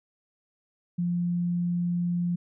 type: tone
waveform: sine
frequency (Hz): 174.61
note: F3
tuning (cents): 0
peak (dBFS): -24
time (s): 0.98-2.36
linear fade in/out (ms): 10
effects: none